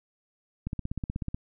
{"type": "click train", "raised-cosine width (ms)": 5, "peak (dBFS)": -19, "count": 12, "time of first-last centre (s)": [0.67, 1.345], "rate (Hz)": 16.3, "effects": []}